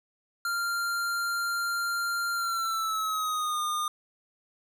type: tone with pitch glide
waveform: square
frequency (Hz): 1390 to 1217.1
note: F6 to D#6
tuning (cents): -9 to -39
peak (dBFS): -28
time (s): 0.45-3.88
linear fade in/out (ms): 2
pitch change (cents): -230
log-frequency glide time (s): 2.34-3.6
effects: none